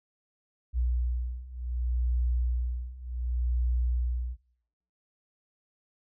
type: beating tone pair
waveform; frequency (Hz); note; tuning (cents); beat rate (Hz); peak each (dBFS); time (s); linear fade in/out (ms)
sine; 60.5 / 61.17; B1 / B1; -35 / -16; 0.67; -30 / -28; 0.73-4.37; 50
effects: noise-tail reverb RT60 0.7 s tail -19 dB re dry + tanh soft clip ceiling -19 dBFS